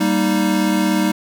square chord, Eb major, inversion first, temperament equal, 196 / 233.1 / 311.1 Hz, G3 / Bb3 / Eb4, 0 / 0 / 0 cents, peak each -19 / -23 / -19 dBFS, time 0-1.12 s, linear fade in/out 10 ms, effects none

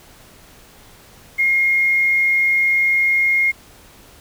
sine tone with quantisation, 2140 Hz, C7, 38 cents sharp, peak -13 dBFS, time 1.38-3.52 s, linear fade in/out 20 ms, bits 7, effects pink hiss -46 dBFS RMS until 4.2 s

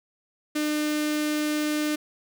sawtooth tone with notch filter, 301.4 Hz, D4, 45 cents sharp, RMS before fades -26 dBFS, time 0.55-1.96 s, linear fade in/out 10 ms, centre 840 Hz, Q 1.1, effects none

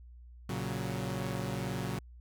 sawtooth chord, F# major, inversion first, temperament equal, 116.54 / 138.59 / 185 Hz, A#2 / C#3 / F#3, 0 / 0 / 0 cents, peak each -34 dBFS, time 0.49-1.99 s, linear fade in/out 5 ms, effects added 60 Hz sine -49 dBFS peak until 2.2 s

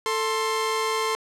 sawtooth tone pair together, 442.9 / 1055.2 Hz, A4 / C6, +11 / +14 cents, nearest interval octave + minor third, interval 1503 cents, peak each -22 dBFS, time 0.06-1.15 s, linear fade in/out 0 ms, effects low-pass 10000 Hz 12 dB/octave

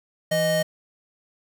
square tone pair together, 166.7 / 620 Hz, E3 / D#5, +20 / -6 cents, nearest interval octave + major seventh, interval 2274 cents, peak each -28 / -21 dBFS, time 0.31-0.63 s, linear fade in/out 10 ms, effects none

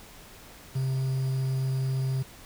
triangle tone with quantisation, 132.1 Hz, C3, 17 cents sharp, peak -23 dBFS, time 0.75-2.23 s, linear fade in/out 10 ms, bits 8, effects pink hiss -49 dBFS RMS until 2.45 s

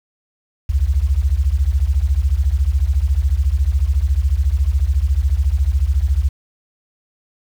sine beating tone pair, 61.74 / 75.74 Hz, B1 / D#2, 0 / -46 cents, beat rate 14 Hz, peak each -16 dBFS, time 0.69-6.29 s, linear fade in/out 10 ms, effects 7-bit

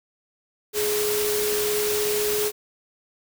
sine tone in noise, 419.7 Hz, G#4, 18 cents sharp, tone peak -23 dBFS, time 0.73-2.52 s, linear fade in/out 50 ms, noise white, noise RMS -27 dBFS, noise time 0.73-2.52 s, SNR +1 dB, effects none

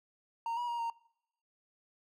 triangle tone with pitch steps, 923 / 965 / 945 / 926 Hz, A#5 / B5 / A#5 / A#5, -17 / -40 / +23 / -12 cents, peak -31 dBFS, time 0.46-0.9 s, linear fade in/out 2 ms, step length 110 ms, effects noise-tail reverb RT60 0.8 s tail -24 dB re dry

